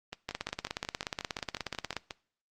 two click trains, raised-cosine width 0.2 ms, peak -15 / -20 dBFS, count 29 / 12, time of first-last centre 0.29-1.967 / 0.13-2.108 s, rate 16.7 / 5.56 Hz, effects noise-tail reverb RT60 0.5 s tail -20 dB re dry + Opus 32 kbps

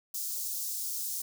white high-pass noise, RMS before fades -35 dBFS, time 0.14-1.22 s, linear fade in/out 5 ms, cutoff 5100 Hz, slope 24 dB/octave, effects none

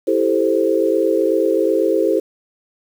sine chord, A minor seventh, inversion second, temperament equal, 329.6 / 392 / 440 / 523.3 Hz, E4 / G4 / A4 / C5, 0 / 0 / 0 / 0 cents, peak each -19 dBFS, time 0.07-2.2 s, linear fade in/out 10 ms, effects 7-bit

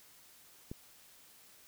click, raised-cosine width 3 ms, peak -28 dBFS, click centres 0.715 s, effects white hiss -60 dBFS RMS until 1.67 s

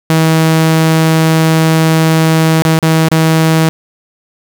sawtooth tone with dropouts, 160.5 Hz, E3, 46 cents flat, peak -3 dBFS, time 0.1-3.69 s, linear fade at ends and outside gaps 0 ms, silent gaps 2.621-2.651 / 2.789-2.827 / 3.086-3.115 s, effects 7-bit

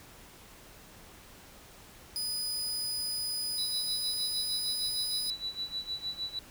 sawtooth tone, 4978 Hz, D#8, in tune, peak -29 dBFS, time 2.16-5.3 s, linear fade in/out 0 ms
sine tone with tremolo, 3951 Hz, B7, in tune, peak -31 dBFS, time 3.58-6.39 s, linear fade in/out 2 ms, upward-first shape sine, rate 6.5 Hz, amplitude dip 85%
effects pink hiss -53 dBFS RMS until 6.5 s

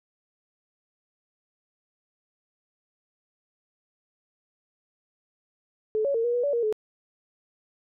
sine tone with pitch steps, 433 / 560 / 457.2 / 478.8 / 486.3 / 572 / 471.5 / 429.5 Hz, A4 / C#5 / A#4 / A#4 / B4 / D5 / A#4 / A4, -28 / +18 / -34 / +46 / -27 / -46 / +20 / -42 cents, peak -22 dBFS, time 5.95-6.726 s, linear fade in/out 0 ms, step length 97 ms, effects none

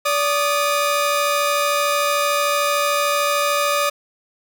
sawtooth tone pair together, 577.8 / 1229 Hz, D5 / D#6, -28 / -22 cents, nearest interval octave + minor second, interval 1306 cents, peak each -16 dBFS, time 0.05-3.9 s, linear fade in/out 10 ms, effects none

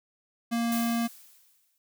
square tone, 233.1 Hz, A#3, in tune, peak -26 dBFS, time 0.51-1.08 s, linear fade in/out 20 ms
blue noise with exponential decay, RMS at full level -34 dBFS, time 0.72-1.78 s, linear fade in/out 1 ms, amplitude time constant 230 ms
effects none

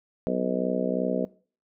harmonic tone, 62.8 Hz, B1, 30 cents sharp, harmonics 3 / 4 / 5 / 6 / 7 / 8 / 9 / 10, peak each -30 / -30 / -37 / -35 / -32 / -30 / -39 / -32 dBFS, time 0.27-1.25 s, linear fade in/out 0 ms, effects noise-tail reverb RT60 0.4 s tail -21 dB re dry

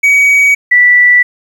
triangle / sine tone pair in turn, 2262 / 1965.5 Hz, C#7 / B6, +34 / -9 cents, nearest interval major second, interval 243 cents, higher first, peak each -3 dBFS, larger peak neither, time 0.03-0.55 / 0.71-1.23 s, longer neither, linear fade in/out 10 ms, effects 7-bit

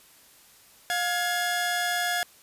sawtooth tone pair together, 708.7 / 1683 Hz, F5 / G#6, +25 / +23 cents, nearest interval octave + minor third, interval 1498 cents, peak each -24 dBFS, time 0.9-2.23 s, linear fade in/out 0 ms, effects white hiss -55 dBFS RMS until 2.42 s + resampled to 32000 Hz

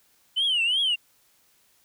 sine tone with vibrato, 2978 Hz, F#7, 11 cents sharp, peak -19 dBFS, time 0.36-0.96 s, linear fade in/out 20 ms, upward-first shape triangle, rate 2.8 Hz, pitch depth 210 cents each way, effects tanh soft clip ceiling -18 dBFS + white hiss -63 dBFS RMS until 1.84 s

